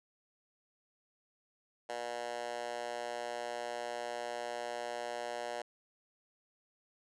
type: tone with high-pass filter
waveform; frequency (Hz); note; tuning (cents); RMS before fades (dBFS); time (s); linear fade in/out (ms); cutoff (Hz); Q
10% pulse; 120; B2; -49; -40; 1.89-5.62; 5; 630; 1.9
effects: resampled to 22050 Hz